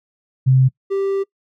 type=tone pair in turn; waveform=sine / triangle; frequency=130.81 / 392 Hz; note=C3 / G4; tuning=0 / 0 cents; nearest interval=octave + perfect fifth; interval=1900 cents; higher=second; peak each=-9 / -15 dBFS; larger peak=first; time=0.46-0.69 / 0.9-1.24 s; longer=second; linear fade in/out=20 ms; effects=noise-tail reverb RT60 0.1 s tail -23 dB re dry